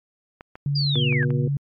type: clicks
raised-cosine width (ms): 0.5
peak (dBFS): -23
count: 6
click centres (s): 0.409 / 0.555 / 0.956 / 1.126 / 1.229 / 1.305
type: tone with pitch glide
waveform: sine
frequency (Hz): 142.6 to 141.45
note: C#3 to C#3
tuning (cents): +49 to +35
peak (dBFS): -20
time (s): 0.66-1.57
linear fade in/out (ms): 2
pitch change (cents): -14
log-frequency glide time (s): 0.82-1.06
type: linear sweep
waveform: sine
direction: down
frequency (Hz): 4924 to 1509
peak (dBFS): -23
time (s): 0.75-1.25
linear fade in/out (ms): 10
type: harmonic tone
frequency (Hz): 120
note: B2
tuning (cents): -49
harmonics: 1 / 2 / 3 / 4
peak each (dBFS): -26 / -29 / -31 / -32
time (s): 0.95-1.48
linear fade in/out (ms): 5
effects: MP3 64 kbps